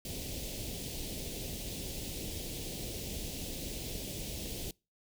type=band-stop noise; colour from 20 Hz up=pink; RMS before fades=-40 dBFS; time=0.05-4.71 s; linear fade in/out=2 ms; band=590 to 2700 Hz; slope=24 dB/octave; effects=noise-tail reverb RT60 0.3 s tail -26 dB re dry